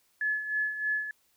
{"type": "tone with tremolo", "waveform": "sine", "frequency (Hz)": 1713, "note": "A6", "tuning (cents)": -47, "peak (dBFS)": -25, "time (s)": [0.21, 1.11], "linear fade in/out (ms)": 2, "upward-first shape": "sine", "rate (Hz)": 3.2, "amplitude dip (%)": 65, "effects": ["white hiss -69 dBFS RMS until 1.36 s"]}